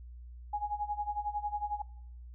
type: tone with tremolo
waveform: sine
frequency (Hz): 830.6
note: G#5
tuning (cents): 0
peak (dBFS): -29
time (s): 0.53-1.82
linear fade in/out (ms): 5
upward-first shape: sine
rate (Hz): 11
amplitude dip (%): 85
effects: noise-tail reverb RT60 0.8 s tail -24 dB re dry + added 60 Hz sine -45 dBFS peak until 2.34 s